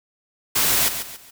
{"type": "noise with echo", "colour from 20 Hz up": "white", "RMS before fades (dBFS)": -19, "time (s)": [0.55, 0.89], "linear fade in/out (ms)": 10, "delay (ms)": 140, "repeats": 3, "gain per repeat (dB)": -9, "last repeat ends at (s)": 1.31, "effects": []}